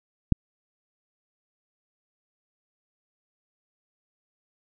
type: click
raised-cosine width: 5 ms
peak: -5 dBFS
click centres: 0.323 s
effects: none